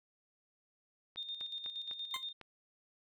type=click train; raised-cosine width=0.3 ms; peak=-34 dBFS; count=6; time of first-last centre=1.16-2.413 s; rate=3.99 Hz
type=tone with tremolo; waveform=sine; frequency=3650 Hz; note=A#7; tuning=37 cents flat; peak=-38 dBFS; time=1.17-2.33 s; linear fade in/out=10 ms; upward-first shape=square; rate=8.5 Hz; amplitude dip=55%
type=tone with exponential decay; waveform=20% pulse; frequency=1046.5 Hz; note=C6; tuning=in tune; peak=-29 dBFS; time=2.14-2.24 s; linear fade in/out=2 ms; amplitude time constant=21 ms
effects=none